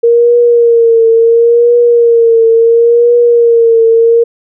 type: tone with vibrato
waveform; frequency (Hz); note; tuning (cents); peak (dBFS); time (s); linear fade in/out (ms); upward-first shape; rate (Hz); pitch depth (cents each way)
sine; 466.2; A#4; 0; -3; 0.03-4.24; 10; triangle; 0.72; 51
effects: none